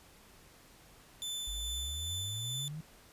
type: tone with tremolo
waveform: sawtooth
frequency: 3520 Hz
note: A7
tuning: in tune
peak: -33 dBFS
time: 1.22-2.68 s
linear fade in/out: 0 ms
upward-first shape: sine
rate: 2.4 Hz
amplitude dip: 25%
type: exponential sweep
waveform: sine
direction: up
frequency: 50.3 to 161.1 Hz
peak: -39 dBFS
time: 1.47-2.81 s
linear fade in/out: 5 ms
effects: pink hiss -59 dBFS RMS until 3.12 s + resampled to 32000 Hz